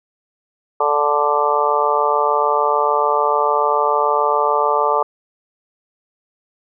harmonic tone, 146.8 Hz, D3, in tune, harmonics 3 / 4 / 5 / 6 / 7 / 8, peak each -21 / -21 / -24 / -19 / -23 / -19 dBFS, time 0.8-5.03 s, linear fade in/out 5 ms, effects none

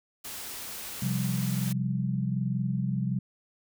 white noise, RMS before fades -39 dBFS, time 0.24-1.73 s, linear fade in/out 10 ms
sine chord, C suspended fourth, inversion none, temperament equal, 130.81 / 174.61 / 196 Hz, C3 / F3 / G3, 0 / 0 / 0 cents, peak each -29 / -32 / -31 dBFS, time 1.02-3.19 s, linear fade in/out 5 ms
effects none

